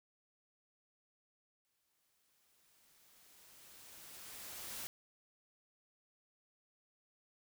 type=noise with exponential growth; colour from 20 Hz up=white; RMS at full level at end=-44 dBFS; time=1.65-4.87 s; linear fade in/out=0 ms; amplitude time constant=700 ms; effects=none